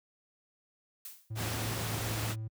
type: noise with exponential decay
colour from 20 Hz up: blue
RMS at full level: -41 dBFS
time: 1.05-1.35 s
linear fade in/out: 2 ms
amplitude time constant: 65 ms
type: tone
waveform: triangle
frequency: 110 Hz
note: A2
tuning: in tune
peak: -33 dBFS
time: 1.3-2.48 s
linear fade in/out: 10 ms
type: noise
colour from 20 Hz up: pink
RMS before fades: -36 dBFS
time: 1.35-2.36 s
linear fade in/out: 50 ms
effects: high-pass 60 Hz 12 dB/octave